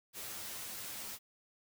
white noise with comb filter, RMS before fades -44 dBFS, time 0.13-1.19 s, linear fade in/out 50 ms, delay 9.4 ms, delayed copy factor +0.6, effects none

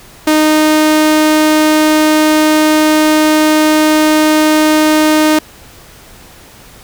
sawtooth tone, 308.5 Hz, D#4, 15 cents flat, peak -3 dBFS, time 0.27-5.39 s, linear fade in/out 5 ms, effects pink hiss -38 dBFS RMS until 6.83 s

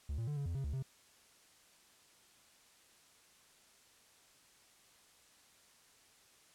triangle tone with pitch steps, 71.7 / 114.5 / 147.4 / 141.4 / 84.6 / 136.2 / 71.6 / 132.9 Hz, D2 / A#2 / D3 / C#3 / E2 / C#3 / D2 / C3, -41 / -31 / +7 / +35 / +45 / -30 / -43 / +27 cents, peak -34 dBFS, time 0.09-0.826 s, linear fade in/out 5 ms, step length 92 ms, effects white hiss -65 dBFS RMS until 6.54 s + low-pass 10000 Hz 12 dB/octave

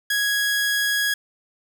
sawtooth tone, 1661.2 Hz, G#6, in tune, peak -16 dBFS, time 0.1-1.14 s, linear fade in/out 5 ms, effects none

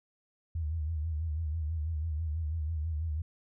sine tone with vibrato, 78.9 Hz, D#2, 25 cents sharp, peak -30 dBFS, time 0.55-3.22 s, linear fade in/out 5 ms, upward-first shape sine, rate 6.1 Hz, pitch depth 96 cents each way, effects none

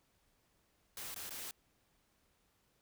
white noise with dropouts, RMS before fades -45 dBFS, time 0.97-1.51 s, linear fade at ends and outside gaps 1 ms, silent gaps 1.144-1.161 / 1.294-1.307 s, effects pink hiss -75 dBFS RMS until 2.81 s

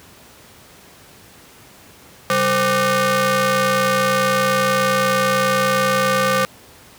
sawtooth ring-modulated tone, 329.6 Hz, E4, in tune, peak -8 dBFS, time 2.3-6.45 s, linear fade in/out 0 ms, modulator 854 Hz, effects pink hiss -45 dBFS RMS until 6.98 s + high-pass 80 Hz 12 dB/octave

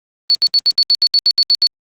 sine tone bursts, 4435 Hz, C#8, in tune, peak -8 dBFS, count 12, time 0.3-1.669 s, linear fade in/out 0 ms, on 49 ms, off 71 ms, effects Opus 24 kbps

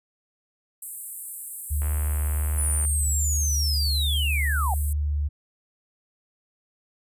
pink high-pass noise, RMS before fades -35 dBFS, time 0.82-4.93 s, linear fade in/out 5 ms, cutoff 8000 Hz, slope 96 dB/octave
sine tone with vibrato, 73.42 Hz, D2, in tune, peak -22 dBFS, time 1.7-5.29 s, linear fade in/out 20 ms, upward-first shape triangle, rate 1.3 Hz, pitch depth 14 cents each way
click train, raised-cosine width 0.5 ms, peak -25 dBFS, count 83, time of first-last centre 1.82-2.85 s, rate 79.6 Hz
sine linear sweep, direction down, 10030 to 715 Hz, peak -25 dBFS, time 2.58-4.74 s, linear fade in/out 2 ms
effects resampled to 32000 Hz

